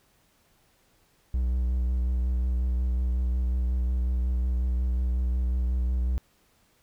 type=tone with vibrato; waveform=triangle; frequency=62 Hz; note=B1; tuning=7 cents sharp; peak=-21 dBFS; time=1.34-6.18 s; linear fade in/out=0 ms; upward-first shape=sine; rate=5.5 Hz; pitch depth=29 cents each way; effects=pink hiss -65 dBFS RMS until 6.82 s